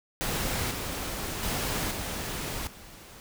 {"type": "noise with level steps", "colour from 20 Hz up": "pink", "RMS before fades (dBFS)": [-30, -34, -30, -34, -48], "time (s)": [0.21, 3.2], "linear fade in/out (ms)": 0, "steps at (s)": [0.71, 1.43, 1.91, 2.67], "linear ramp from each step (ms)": 2, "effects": []}